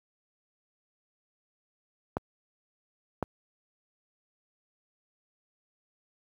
clicks, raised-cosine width 1 ms, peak -14 dBFS, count 2, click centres 2.169 / 3.227 s, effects high-pass 60 Hz 12 dB/octave + 9-bit

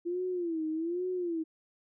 sine tone with vibrato, 339.3 Hz, F4, 50 cents flat, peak -30 dBFS, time 0.05-1.44 s, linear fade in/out 20 ms, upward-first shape sine, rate 1.2 Hz, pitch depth 140 cents each way, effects none

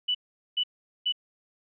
sine tone bursts, 2968 Hz, F#7, 5 cents sharp, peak -23 dBFS, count 3, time 0.08-1.124 s, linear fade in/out 10 ms, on 68 ms, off 420 ms, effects none

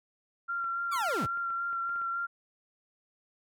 sine tone with vibrato, 1376 Hz, F6, 26 cents flat, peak -30 dBFS, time 0.48-2.27 s, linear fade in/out 20 ms, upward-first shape sine, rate 3.6 Hz, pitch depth 17 cents each way
clicks, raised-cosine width 0.5 ms, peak -37 dBFS, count 11, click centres 0.643 / 0.959 / 1.014 / 1.085 / 1.139 / 1.374 / 1.504 / 1.73 / 1.894 / 1.96 / 2.016 s
40% pulse linear sweep, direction down, 1207 to 55.3 Hz, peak -30 dBFS, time 0.91-1.27 s, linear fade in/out 20 ms
effects none

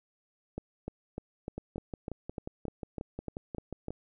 two click trains, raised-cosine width 2 ms, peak -24 / -23 dBFS, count 14 / 12, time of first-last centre 1.58-3.906 / 0.58-3.883 s, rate 5.59 / 3.33 Hz, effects none

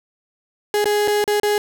35% pulse tone with dropouts, 415.7 Hz, G#4, 2 cents sharp, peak -14 dBFS, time 0.74-1.58 s, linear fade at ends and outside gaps 1 ms, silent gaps 0.843-0.856 / 1.076-1.08 / 1.241-1.277 / 1.399-1.432 s, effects none

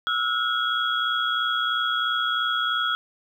sine tone cluster, 1313 / 1436 / 3325 Hz, E6 / F6 / G#7, -7 / +48 / +1 cents, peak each -26 dBFS, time 0.07-2.95 s, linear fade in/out 0 ms, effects 9-bit

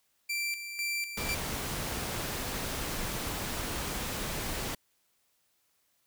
sawtooth tone with tremolo, 2349 Hz, D7, in tune, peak -27 dBFS, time 0.29-1.35 s, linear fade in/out 10 ms, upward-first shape square, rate 2 Hz, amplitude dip 60%
pink noise, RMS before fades -35 dBFS, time 1.17-4.75 s, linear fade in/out 5 ms
effects white hiss -73 dBFS RMS until 6.06 s

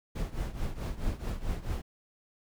brown noise with tremolo, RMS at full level -30 dBFS, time 0.15-1.82 s, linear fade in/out 10 ms, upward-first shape triangle, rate 4.6 Hz, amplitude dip 85%, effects none

